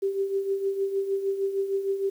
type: tone with tremolo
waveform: sine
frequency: 392 Hz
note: G4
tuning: in tune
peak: -21 dBFS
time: 0.02-2.1 s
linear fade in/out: 10 ms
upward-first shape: triangle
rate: 6.5 Hz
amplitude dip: 70%
effects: 9-bit